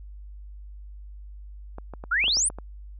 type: clicks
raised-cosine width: 1 ms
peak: -24 dBFS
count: 8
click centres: 1.784 / 1.937 / 2.039 / 2.241 / 2.281 / 2.37 / 2.501 / 2.586 s
type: exponential sweep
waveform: sine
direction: up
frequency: 1318.5 to 10010 Hz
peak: -20 dBFS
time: 2.11-2.49 s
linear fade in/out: 10 ms
effects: added 50 Hz sine -39 dBFS peak until 2.99 s